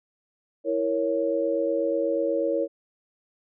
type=chord; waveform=sine; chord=A# diminished; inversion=second; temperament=equal; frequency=329.6 / 466.2 / 554.4 Hz; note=E4 / A#4 / C#5; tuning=0 / 0 / 0 cents; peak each=-28 / -27 / -25 dBFS; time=0.64-2.68 s; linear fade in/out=50 ms; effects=none